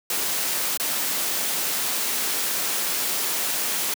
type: noise with dropouts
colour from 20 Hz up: white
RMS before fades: -25 dBFS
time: 0.1-3.94 s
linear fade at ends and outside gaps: 2 ms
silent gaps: 0.773-0.798 s
effects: high-pass 200 Hz 12 dB/octave